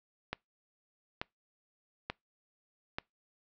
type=click train; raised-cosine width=0.3 ms; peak=-18 dBFS; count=4; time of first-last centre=0.33-2.985 s; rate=1.13 Hz; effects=noise-tail reverb RT60 0.2 s tail -26 dB re dry + low-pass 5000 Hz 12 dB/octave